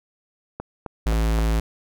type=click train; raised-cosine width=1 ms; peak=-16 dBFS; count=4; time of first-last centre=0.6-1.387 s; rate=3.81 Hz
type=tone; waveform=square; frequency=55 Hz; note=A1; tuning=in tune; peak=-19 dBFS; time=1.06-1.6 s; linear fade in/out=5 ms
effects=none